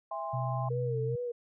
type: chord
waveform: sine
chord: E augmented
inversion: none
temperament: equal with one note detuned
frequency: 659.3 / 812.6 / 1046.5 Hz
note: E5 / G#5 / B#5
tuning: 0 / -38 / 0 cents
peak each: -38 dBFS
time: 0.11-0.69 s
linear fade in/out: 5 ms
type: tone with pitch glide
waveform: sine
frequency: 126.7 to 127.51 Hz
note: B2 to C3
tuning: +45 to -44 cents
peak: -31 dBFS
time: 0.33-1.16 s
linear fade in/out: 10 ms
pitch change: +11 cents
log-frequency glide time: 0.54-0.73 s
type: tone with vibrato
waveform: sine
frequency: 466.2 Hz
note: A#4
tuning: in tune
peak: -32 dBFS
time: 0.7-1.32 s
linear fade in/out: 10 ms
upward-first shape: sine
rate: 2.4 Hz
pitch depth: 88 cents each way
effects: none